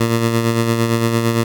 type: tone with tremolo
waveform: 15% pulse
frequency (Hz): 115.4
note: A#2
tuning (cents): -17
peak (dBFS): -6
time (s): 0-1.44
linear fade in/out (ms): 5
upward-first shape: sine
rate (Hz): 8.8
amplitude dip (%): 45
effects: none